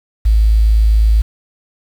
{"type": "tone with quantisation", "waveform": "sine", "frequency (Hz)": 54, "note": "A1", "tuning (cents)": -32, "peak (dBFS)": -7, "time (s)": [0.25, 1.22], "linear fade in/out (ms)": 10, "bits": 6, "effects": []}